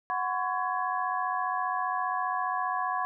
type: tone cluster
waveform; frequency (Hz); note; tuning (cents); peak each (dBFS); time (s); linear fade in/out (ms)
sine; 737 / 1020 / 1115 / 1674; F#5 / C6 / C#6 / G#6; -7 / -44 / +10 / +13; -32 / -32 / -32 / -36; 0.1-3.05; 0
effects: none